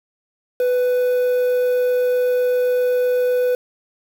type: tone with quantisation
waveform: triangle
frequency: 497.3 Hz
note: B4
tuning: 12 cents sharp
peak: -13 dBFS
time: 0.6-3.55 s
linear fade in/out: 2 ms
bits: 6
effects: none